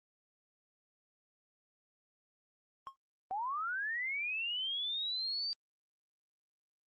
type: tone with exponential decay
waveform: triangle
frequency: 1077 Hz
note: C6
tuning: 50 cents sharp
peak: -36 dBFS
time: 2.87-2.96 s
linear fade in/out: 0 ms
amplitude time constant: 19 ms
type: linear sweep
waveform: sine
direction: up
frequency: 740 to 4684 Hz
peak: -34 dBFS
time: 3.31-5.53 s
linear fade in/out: 0 ms
effects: Opus 32 kbps